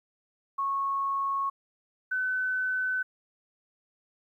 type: tone pair in turn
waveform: sine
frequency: 1100 / 1512.2 Hz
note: C#6 / F#6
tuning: -14 / +37 cents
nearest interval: tritone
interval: 551 cents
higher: second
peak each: -26 dBFS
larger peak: neither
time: 0.58-1.5 / 2.11-3.03 s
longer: neither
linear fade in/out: 10 ms
effects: 11-bit